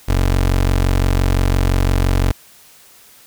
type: tone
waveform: 25% pulse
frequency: 45.84 Hz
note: F#1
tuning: 15 cents flat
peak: -9 dBFS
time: 0.08-2.32 s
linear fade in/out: 10 ms
effects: white hiss -46 dBFS RMS until 3.26 s